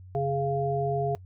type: harmonic tone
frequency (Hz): 138.59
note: C#3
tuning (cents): 0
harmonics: 1 / 3 / 5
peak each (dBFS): -29 / -29 / -29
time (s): 0.15-1.15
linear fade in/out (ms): 0
effects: noise-tail reverb RT60 0.1 s tail -23 dB re dry + added 92 Hz sine -44 dBFS peak until 1.25 s